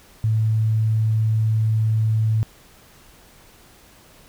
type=tone; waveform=sine; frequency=110 Hz; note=A2; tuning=in tune; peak=-16 dBFS; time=0.24-2.43 s; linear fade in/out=0 ms; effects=pink hiss -50 dBFS RMS until 4.28 s